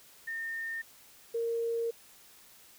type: tone pair in turn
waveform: sine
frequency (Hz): 1821 / 462.9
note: A#6 / A#4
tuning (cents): -41 / -12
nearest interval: 2 octaves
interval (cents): 2371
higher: first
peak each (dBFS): -34 / -29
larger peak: second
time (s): 0.27-0.82 / 1.34-1.91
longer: second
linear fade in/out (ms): 10
effects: white hiss -57 dBFS RMS until 2.78 s